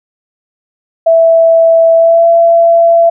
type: tone with pitch glide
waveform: sine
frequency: 659.3 to 673.2 Hz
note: E5 to E5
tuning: 0 to +36 cents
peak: -3 dBFS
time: 1.06-3.1 s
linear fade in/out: 10 ms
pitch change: +36 cents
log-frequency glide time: 1.95-2.27 s
effects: none